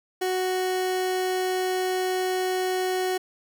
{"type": "tone", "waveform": "30% pulse", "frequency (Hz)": 370.3, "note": "F#4", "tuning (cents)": 1, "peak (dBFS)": -21, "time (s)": [0.21, 3.18], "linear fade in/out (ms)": 10, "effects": []}